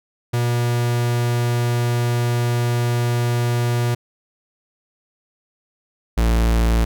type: tone pair in turn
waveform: 45% pulse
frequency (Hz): 120 / 56.63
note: B2 / A#1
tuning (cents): -49 / -49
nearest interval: octave + minor second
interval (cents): 1300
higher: first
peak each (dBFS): -17 / -14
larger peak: second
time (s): 0.33-3.95 / 6.17-6.85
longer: first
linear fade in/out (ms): 10
effects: none